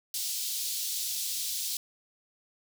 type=high-pass noise; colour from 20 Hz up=pink; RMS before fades=-33 dBFS; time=0.14-1.77 s; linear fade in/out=2 ms; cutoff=3800 Hz; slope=24 dB/octave; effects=none